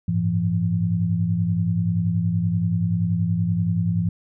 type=tone cluster; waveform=sine; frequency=97.9 / 108.4 / 170.3 Hz; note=G2 / A2 / F3; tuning=-2 / -25 / -43 cents; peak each=-26 / -24 / -21 dBFS; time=0.08-4.09 s; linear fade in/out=5 ms; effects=none